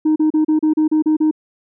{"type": "tone bursts", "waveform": "sine", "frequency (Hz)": 310, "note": "D#4", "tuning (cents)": -6, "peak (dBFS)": -9, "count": 9, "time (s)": [0.05, 1.312], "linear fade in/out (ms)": 10, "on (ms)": 110, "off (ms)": 34, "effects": ["tanh soft clip ceiling -10 dBFS"]}